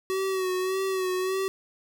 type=tone with vibrato; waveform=square; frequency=376.2 Hz; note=F#4; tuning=29 cents sharp; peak=-26 dBFS; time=0.1-1.48 s; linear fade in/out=0 ms; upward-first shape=sine; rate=1.7 Hz; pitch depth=40 cents each way; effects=none